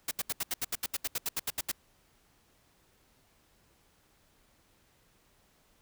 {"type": "noise bursts", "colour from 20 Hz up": "white", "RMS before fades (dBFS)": -32, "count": 16, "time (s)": [0.08, 1.717], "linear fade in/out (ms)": 5, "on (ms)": 32, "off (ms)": 75, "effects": ["pink hiss -67 dBFS RMS until 5.81 s"]}